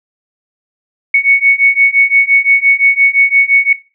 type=beating tone pair; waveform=sine; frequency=2217 / 2222.8 Hz; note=C#7 / C#7; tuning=0 / +4 cents; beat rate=5.8 Hz; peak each=-10 dBFS; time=1.14-3.73 s; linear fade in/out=5 ms; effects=noise-tail reverb RT60 0.3 s tail -17 dB re dry